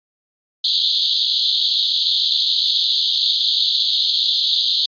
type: band-pass noise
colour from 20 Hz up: white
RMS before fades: -18 dBFS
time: 0.64-4.86 s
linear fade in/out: 5 ms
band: 3300 to 4500 Hz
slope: 96 dB/octave
effects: resampled to 11025 Hz